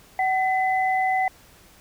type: tone pair together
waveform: sine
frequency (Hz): 755.5 / 2017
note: F#5 / B6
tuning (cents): +36 / +36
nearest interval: octave + perfect fourth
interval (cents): 1700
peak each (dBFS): -20 / -26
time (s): 0.19-1.28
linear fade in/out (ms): 2
effects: pink hiss -52 dBFS RMS until 1.8 s